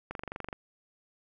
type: click train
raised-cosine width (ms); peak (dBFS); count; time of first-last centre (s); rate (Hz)
0.5; -22; 11; 0.11-0.528; 23.9
effects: none